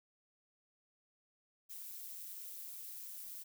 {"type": "noise with amplitude modulation", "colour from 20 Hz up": "violet", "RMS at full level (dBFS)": -45, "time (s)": [1.69, 3.44], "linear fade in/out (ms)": 20, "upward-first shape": "sine", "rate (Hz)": 188, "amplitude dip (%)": 65, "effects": []}